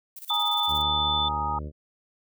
violet noise with tremolo, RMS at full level -40 dBFS, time 0.16-0.82 s, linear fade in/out 5 ms, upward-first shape square, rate 17 Hz, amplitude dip 75%
sine tone, 3520 Hz, A7, in tune, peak -24 dBFS, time 0.29-1.29 s, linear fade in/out 10 ms
sine chord, Ab suspended second, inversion none, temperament just, 830.6 / 934.4 / 1245.9 Hz, Ab5 / Bb5 / Eb6, 0 / +4 / +2 cents, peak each -30 dBFS, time 0.3-1.59 s, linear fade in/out 5 ms
harmonic tone, 74.9 Hz, D2, 35 cents sharp, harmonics 1 / 2 / 3 / 4 / 5 / 6 / 7 / 8, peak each -33 / -39 / -43 / -45 / -47 / -49 / -50 / -51 dBFS, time 0.67-1.72 s, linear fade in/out 50 ms
effects none

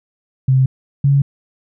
sine tone pair in turn, 131.4 / 139.7 Hz, C3 / C#3, +8 / +14 cents, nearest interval minor second, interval 106 cents, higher second, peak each -9 dBFS, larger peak neither, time 0.48-0.66 / 1.04-1.22 s, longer neither, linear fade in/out 5 ms, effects none

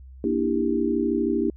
sine chord, E half-diminished seventh, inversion second, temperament just, 237.3 / 296.7 / 329.6 / 395.6 Hz, Bb3 / D4 / E4 / G4, +31 / +18 / 0 / +16 cents, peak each -26 dBFS, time 0.24-1.5 s, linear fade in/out 2 ms, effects added 65 Hz sine -41 dBFS peak until 1.56 s

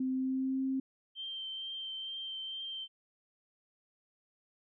sine tone with pitch glide, 260 to 265.5 Hz, C4 to C4, -11 to +25 cents, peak -30 dBFS, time 0-0.8 s, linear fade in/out 5 ms, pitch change +36 cents, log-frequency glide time 0.11-0.62 s
sine tone with vibrato, 3136 Hz, G7, in tune, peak -38 dBFS, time 1.15-2.88 s, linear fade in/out 50 ms, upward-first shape triangle, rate 2.2 Hz, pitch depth 16 cents each way
effects none

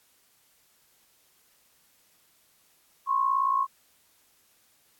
sine tone pair together, 1033 / 1091.3 Hz, C6 / C#6, -22 / -27 cents, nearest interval minor second, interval 95 cents, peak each -28 / -23 dBFS, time 3.06-3.67 s, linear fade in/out 50 ms, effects white hiss -64 dBFS RMS until 4.99 s + AAC 64 kbps

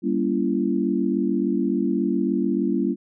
sine chord, G diminished seventh, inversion none, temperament just, 196 / 235.2 / 282.2 / 338.7 Hz, G3 / Bb3 / Db4 / Fb4, 0 / +16 / +31 / +47 cents, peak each -25 dBFS, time 0.02-2.96 s, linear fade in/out 50 ms, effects none

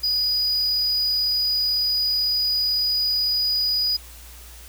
triangle tone, 4931 Hz, D#8, 16 cents flat, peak -18 dBFS, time 0.03-3.97 s, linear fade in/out 10 ms, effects added 59 Hz sine -42 dBFS peak until 4.68 s + white hiss -45 dBFS RMS until 4.68 s

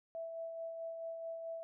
sine tone with tremolo, 659.3 Hz, E5, in tune, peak -39 dBFS, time 0.15-1.63 s, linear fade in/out 0 ms, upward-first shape sine, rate 4.6 Hz, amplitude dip 35%, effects none

